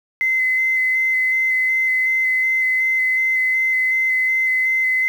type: tone with vibrato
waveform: sine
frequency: 2051 Hz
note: C7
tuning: 35 cents flat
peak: -15 dBFS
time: 0.21-5.08 s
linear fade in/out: 0 ms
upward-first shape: square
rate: 2.7 Hz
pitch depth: 10 cents each way
effects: 7-bit